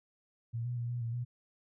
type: tone with pitch steps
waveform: sine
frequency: 116.2 / 122.3 / 118.9 / 121.4 / 115.9 / 121.8 Hz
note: A#2 / B2 / A#2 / B2 / A#2 / B2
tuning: -5 / -16 / +35 / -29 / -10 / -24 cents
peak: -33 dBFS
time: 0.53-1.25 s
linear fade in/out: 20 ms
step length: 120 ms
effects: none